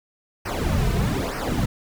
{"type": "noise with flanger", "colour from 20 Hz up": "brown", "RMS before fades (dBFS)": -23, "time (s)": [0.45, 1.66], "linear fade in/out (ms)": 10, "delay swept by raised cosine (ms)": [0.27, 3.67], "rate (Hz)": 1.1, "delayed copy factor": -0.85, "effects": []}